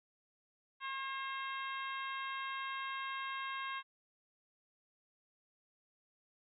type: harmonic tone with a mistuned harmonic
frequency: 538 Hz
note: C5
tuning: 48 cents sharp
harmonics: 2 / 3 / 4 / 5 / 6 / 7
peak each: -41 / -45 / -47 / -49 / -51 / -52 dBFS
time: 0.8-3.83 s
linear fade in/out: 50 ms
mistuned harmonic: 4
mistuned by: -24 cents
effects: none